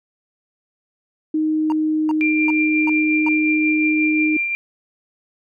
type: tone with pitch glide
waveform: sine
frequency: 311.1 to 309.1 Hz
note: D#4 to D#4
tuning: 0 to -11 cents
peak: -16 dBFS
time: 1.34-4.37 s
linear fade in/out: 5 ms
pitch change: -11 cents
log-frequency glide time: 1.52-2.91 s
type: tone bursts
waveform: triangle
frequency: 929 Hz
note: A#5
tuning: 6 cents flat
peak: -21 dBFS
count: 5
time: 1.7-3.285 s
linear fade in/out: 0 ms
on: 21 ms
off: 370 ms
type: tone with tremolo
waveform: sine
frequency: 2377 Hz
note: D7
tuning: 20 cents sharp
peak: -17 dBFS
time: 2.21-4.55 s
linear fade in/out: 0 ms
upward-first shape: triangle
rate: 5.6 Hz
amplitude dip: 40%
effects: none